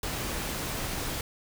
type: noise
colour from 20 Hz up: pink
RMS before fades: -33 dBFS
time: 0.03-1.21 s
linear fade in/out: 2 ms
effects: none